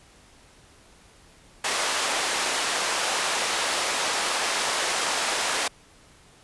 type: band-pass noise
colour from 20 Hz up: pink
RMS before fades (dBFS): -26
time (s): 1.64-5.68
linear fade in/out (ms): 5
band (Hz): 640 to 9600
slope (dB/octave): 12
effects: pink hiss -54 dBFS RMS until 6.43 s + resampled to 24000 Hz